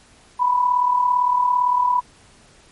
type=tone with amplitude modulation; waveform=sine; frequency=987.8 Hz; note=B5; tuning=in tune; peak=-12 dBFS; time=0.39-2.01 s; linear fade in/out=20 ms; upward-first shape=sine; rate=37.7 Hz; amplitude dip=60%; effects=pink hiss -51 dBFS RMS until 2.71 s + MP3 48 kbps